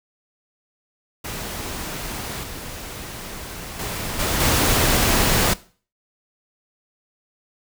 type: noise with level steps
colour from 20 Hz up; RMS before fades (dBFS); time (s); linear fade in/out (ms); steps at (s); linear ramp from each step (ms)
pink; -30 / -34 / -28 / -22 / -18; 1.24-5.54; 10; 2.43 / 3.79 / 4.19 / 4.4; 5
effects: noise-tail reverb RT60 0.4 s tail -18 dB re dry